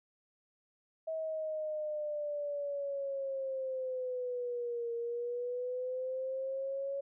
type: linear two-way sweep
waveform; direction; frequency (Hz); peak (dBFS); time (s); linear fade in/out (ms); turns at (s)
sine; down then up; 644 to 466.2 to 557; -34; 1.07-7.01; 10; 4.93
effects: none